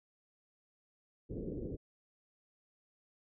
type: low-pass noise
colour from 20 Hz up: white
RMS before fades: -41 dBFS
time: 1.29-1.77 s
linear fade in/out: 20 ms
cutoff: 470 Hz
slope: 48 dB/octave
effects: none